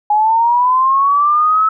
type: linear sweep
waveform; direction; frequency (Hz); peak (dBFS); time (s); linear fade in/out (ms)
sine; up; 830 to 1305; -9; 0.1-1.69; 5
effects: none